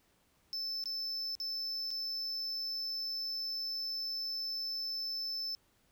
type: tone with dropouts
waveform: triangle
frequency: 5274 Hz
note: E8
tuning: in tune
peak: -34 dBFS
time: 0.53-5.55 s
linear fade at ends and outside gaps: 0 ms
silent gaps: 0.839-0.857 / 1.352-1.401 / 1.906-1.912 s
effects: pink hiss -71 dBFS RMS until 5.91 s